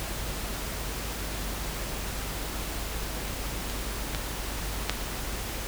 clicks, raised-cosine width 0.2 ms, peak -20 / -18 / -12 / -6 dBFS, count 4, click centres 3.28 / 3.699 / 4.148 / 4.896 s, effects added 50 Hz sine -35 dBFS peak until 5.67 s + pink hiss -35 dBFS RMS until 5.67 s

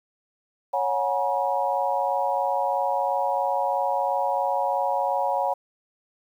sine tone cluster, 556 / 729 / 832 / 957 Hz, C#5 / F#5 / G#5 / A#5, +5 / -26 / +3 / +45 cents, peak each -27 dBFS, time 0.73-5.54 s, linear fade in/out 10 ms, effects 9-bit

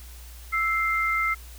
sine tone pair together, 1318.5 / 2093 Hz, E6 / C7, 0 / 0 cents, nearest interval minor sixth, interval 800 cents, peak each -25 / -24 dBFS, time 0.52-1.35 s, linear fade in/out 20 ms, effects added 60 Hz sine -41 dBFS peak until 1.58 s + white hiss -49 dBFS RMS until 1.58 s

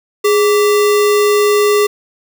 sine tone with sample-and-hold, 415.3 Hz, G#4, in tune, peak -8 dBFS, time 0.24-1.87 s, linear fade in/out 10 ms, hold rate 1575 Hz, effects none

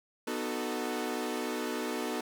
sawtooth chord, B dominant seventh, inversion none, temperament equal with one note detuned, 246.9 / 306.7 / 370 / 440 Hz, B3 / D#4 / F#4 / A4, 0 / -25 / 0 / 0 cents, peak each -33 / -34 / -35 / -34 dBFS, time 0.27-2.21 s, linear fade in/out 5 ms, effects none

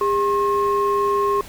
sine tone pair together, 404.2 / 1074 Hz, G#4 / C6, -47 / +45 cents, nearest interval octave + perfect fourth, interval 1692 cents, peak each -18 / -18 dBFS, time 0.01-1.41 s, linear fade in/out 2 ms, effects tanh soft clip ceiling -11 dBFS + pink hiss -40 dBFS RMS until 1.48 s

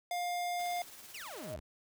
square tone, 706 Hz, F5, 19 cents sharp, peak -34 dBFS, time 0.11-0.82 s, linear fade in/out 2 ms
white noise with tremolo, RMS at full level -50 dBFS, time 0.59-1.54 s, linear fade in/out 2 ms, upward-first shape triangle, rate 18 Hz, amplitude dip 45%
sawtooth exponential sweep, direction down, 3087 to 58.4 Hz, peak -40 dBFS, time 1.14-1.6 s, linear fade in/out 5 ms
sine tone with exponential growth, 621 Hz, D#5, 3 cents flat, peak -37 dBFS, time 1.14-1.56 s, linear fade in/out 5 ms, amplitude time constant 91 ms
effects none

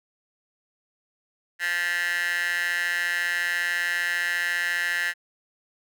15% pulse tone with high-pass filter, 174.61 Hz, F3, in tune, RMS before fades -26 dBFS, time 1.59-5.14 s, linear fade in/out 50 ms, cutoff 1800 Hz, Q 5.5, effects none

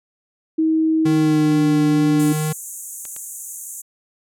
sine tone with pitch glide, 318.3 to 297 Hz, D#4 to D4, +39 to +20 cents, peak -14 dBFS, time 0.58-2.33 s, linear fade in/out 10 ms, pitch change -119 cents, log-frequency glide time 1.05-1.65 s
square tone with vibrato, 154.1 Hz, D#3, 16 cents flat, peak -20 dBFS, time 1.05-2.53 s, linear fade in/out 10 ms, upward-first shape sine, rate 2.2 Hz, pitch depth 8 cents each way
clicks, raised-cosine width 0.2 ms, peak -22 dBFS, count 4, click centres 1.067 / 1.52 / 3.053 / 3.164 s
pink high-pass noise, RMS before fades -30 dBFS, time 2.19-3.82 s, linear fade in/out 10 ms, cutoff 6500 Hz, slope 96 dB/octave
effects low-pass 12000 Hz 12 dB/octave

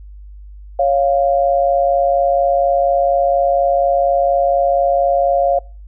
sine tone pair together, 554.8 / 699 Hz, C#5 / F5, +1 / +1 cents, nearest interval major third, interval 400 cents, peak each -14 dBFS, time 0.79-5.59 s, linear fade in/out 5 ms, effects noise-tail reverb RT60 0.4 s tail -25 dB re dry + added 50 Hz sine -33 dBFS peak until 5.87 s

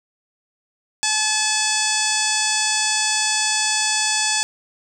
harmonic tone with a mistuned harmonic, 860 Hz, A5, 40 cents flat, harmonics 1 / 2 / 3 / 4 / 5 / 6 / 7 / 8 / 9 / 10, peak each -27 / -27 / -27 / -27 / -27 / -27 / -27 / -27 / -27 / -27 dBFS, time 1.03-4.43 s, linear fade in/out 0 ms, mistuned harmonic 5, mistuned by +85 cents, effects 8-bit

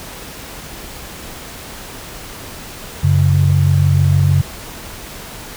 sine tone pair together, 94.5 / 141.1 Hz, F#2 / C#3, +37 / +31 cents, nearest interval perfect fifth, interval 694 cents, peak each -12 dBFS, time 3.03-4.42 s, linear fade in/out 10 ms, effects pink hiss -32 dBFS RMS until 5.56 s

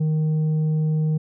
sine tone with tanh clipping, 155.56 Hz, D#3, in tune, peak -19 dBFS, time 0-1.18 s, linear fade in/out 10 ms, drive 4 dB, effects none

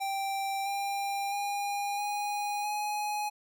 square tone with pitch steps, 784 / 796.8 / 809.8 / 823 / 836.4 Hz, G5 / G5 / G#5 / G#5 / G#5, 0 / +28 / -44 / -16 / +12 cents, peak -31 dBFS, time 0-3.3 s, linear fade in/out 20 ms, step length 660 ms, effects none

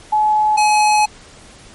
sine / square tone pair in turn, 853 / 846.6 Hz, G#5 / G#5, +46 / +33 cents, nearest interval unison, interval 13 cents, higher first, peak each -11 dBFS, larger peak neither, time 0.12-0.57 / 0.57-1.06 s, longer second, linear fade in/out 10 ms, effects pink hiss -42 dBFS RMS until 1.74 s + MP3 48 kbps

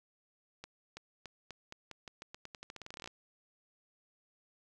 accelerating click train, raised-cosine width 0.2 ms, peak -28 dBFS, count 24, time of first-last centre 0.64-3.075 s, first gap 330 ms, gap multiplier 0.87, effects none

